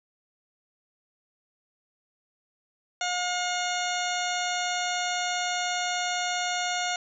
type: harmonic tone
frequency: 717 Hz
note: F5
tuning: 45 cents sharp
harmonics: 1 / 2 / 3 / 4 / 5 / 6 / 8 / 9 / 10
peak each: -30 / -33 / -35 / -36 / -37 / -38 / -39 / -40 / -40 dBFS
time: 3.01-6.96 s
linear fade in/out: 2 ms
effects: none